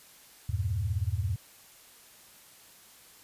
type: chord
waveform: sine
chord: E diminished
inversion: none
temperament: equal with one note detuned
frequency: 81.18 / 98 / 116.54 Hz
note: E2 / G2 / Bb2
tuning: -26 / 0 / 0 cents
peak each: -32 / -30 / -34 dBFS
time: 0.49-1.36 s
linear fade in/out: 5 ms
effects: white hiss -55 dBFS RMS until 3.23 s + resampled to 32000 Hz